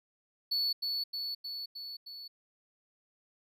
triangle tone with echo, 4435 Hz, C#8, in tune, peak -27 dBFS, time 0.51-0.73 s, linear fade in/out 10 ms, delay 310 ms, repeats 5, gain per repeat -3 dB, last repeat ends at 2.28 s, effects none

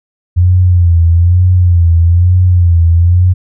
sine tone with vibrato, 87.31 Hz, F2, in tune, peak -4 dBFS, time 0.36-3.34 s, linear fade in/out 20 ms, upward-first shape sine, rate 1.1 Hz, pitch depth 75 cents each way, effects none

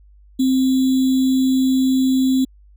sine tone with sample-and-hold, 261.6 Hz, C4, in tune, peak -13 dBFS, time 0.39-2.45 s, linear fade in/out 10 ms, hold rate 3675 Hz, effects added 50 Hz sine -45 dBFS peak until 2.76 s

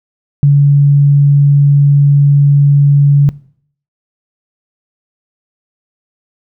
sine tone, 142.5 Hz, C#3, 48 cents sharp, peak -3 dBFS, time 0.43-3.29 s, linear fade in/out 0 ms, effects noise-tail reverb RT60 0.6 s tail -21 dB re dry

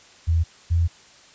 sine tone pair in turn, 82.5 / 84.33 Hz, E2 / E2, +2 / +40 cents, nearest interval unison, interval 38 cents, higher second, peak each -16 dBFS, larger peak neither, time 0.27-0.44 / 0.7-0.88 s, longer second, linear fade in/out 20 ms, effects white hiss -50 dBFS RMS until 1.34 s + resampled to 16000 Hz

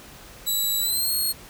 10% pulse tone with pitch glide, 3931 to 4287 Hz, B7 to C8, -9 to +41 cents, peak -15 dBFS, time 0.46-1.33 s, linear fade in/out 20 ms, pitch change +150 cents, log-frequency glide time 0.81-1.11 s, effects pink hiss -45 dBFS RMS until 1.49 s

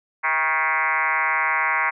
sine tone with frequency modulation, 1552 Hz, G6, 18 cents flat, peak -18 dBFS, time 0.23-1.91 s, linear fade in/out 20 ms, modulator 151 Hz, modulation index 4.6, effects none

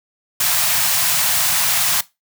white band-stop noise, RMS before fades -17 dBFS, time 0.4-2.01 s, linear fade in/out 5 ms, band 180 to 630 Hz, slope 48 dB/octave, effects noise-tail reverb RT60 0.2 s tail -18 dB re dry + high-pass 100 Hz 12 dB/octave

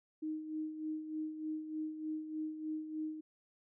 sine tone with tremolo, 311.1 Hz, D#4, in tune, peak -35 dBFS, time 0.22-3.21 s, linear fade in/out 10 ms, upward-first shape sine, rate 3.3 Hz, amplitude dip 60%, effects none

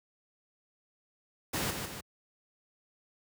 pink noise with echo, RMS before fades -32 dBFS, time 1.53-1.71 s, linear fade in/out 10 ms, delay 150 ms, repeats 2, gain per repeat -5 dB, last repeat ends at 2.01 s, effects high-pass 80 Hz 12 dB/octave

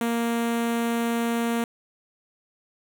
sawtooth tone with notch filter, 233.1 Hz, A#3, in tune, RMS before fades -25 dBFS, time 0.01-1.64 s, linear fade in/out 2 ms, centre 4900 Hz, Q 1.6, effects none

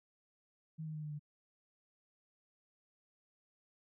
sine tone with pitch steps, 158.4 / 155.77 / 153.18 / 150.64 / 148.13 Hz, D#3 / D#3 / D#3 / D3 / D3, +31 / +2 / -27 / +44 / +15 cents, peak -40 dBFS, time 0.78-1.195 s, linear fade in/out 20 ms, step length 83 ms, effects none

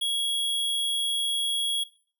square tone, 3322 Hz, G#7, in tune, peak -25 dBFS, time 0.01-1.84 s, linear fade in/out 10 ms, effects noise-tail reverb RT60 0.5 s tail -19 dB re dry

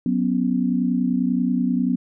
sine chord, F# suspended fourth, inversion none, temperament equal, 185 / 246.9 / 277.2 Hz, F#3 / B3 / C#4, 0 / 0 / 0 cents, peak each -23 / -20 / -26 dBFS, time 0.06-1.96 s, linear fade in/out 2 ms, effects none

